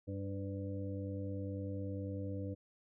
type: harmonic tone with a mistuned harmonic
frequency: 98 Hz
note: G2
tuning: in tune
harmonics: 1 / 2 / 3 / 5 / 6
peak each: -40 / -47 / -44 / -46 / -54 dBFS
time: 0.07-2.55 s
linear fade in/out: 20 ms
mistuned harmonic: 5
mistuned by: +28 cents
effects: none